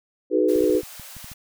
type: chord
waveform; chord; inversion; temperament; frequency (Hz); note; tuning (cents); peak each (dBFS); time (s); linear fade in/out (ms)
sine; G# minor seventh; second; equal with one note detuned; 311.1 / 370 / 425.5 / 493.9; D#4 / F#4 / G#4 / B4; 0 / 0 / +42 / 0; -22; 0.3-0.82; 50
type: high-pass noise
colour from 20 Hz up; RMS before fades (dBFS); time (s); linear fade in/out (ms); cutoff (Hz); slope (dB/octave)
white; -41; 0.48-1.34; 10; 550; 48
type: clicks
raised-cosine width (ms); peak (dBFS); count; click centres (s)
5; -30; 10; 0.559 / 0.609 / 0.641 / 0.7 / 0.751 / 0.833 / 0.997 / 1.167 / 1.244 / 1.317
effects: none